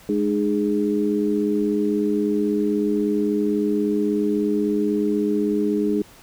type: tone cluster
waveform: sine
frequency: 209.1 / 305.4 / 414.1 Hz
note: G#3 / D#4 / G#4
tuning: +12 / -32 / -5 cents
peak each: -23 / -22 / -23 dBFS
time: 0.09-6.02 s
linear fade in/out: 2 ms
effects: pink hiss -48 dBFS RMS until 6.22 s